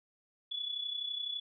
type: tone with amplitude modulation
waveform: sine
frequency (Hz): 3423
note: A7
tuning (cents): -48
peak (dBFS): -32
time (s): 0.51-1.4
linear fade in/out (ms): 10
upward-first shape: sine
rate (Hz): 31.9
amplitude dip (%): 65
effects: none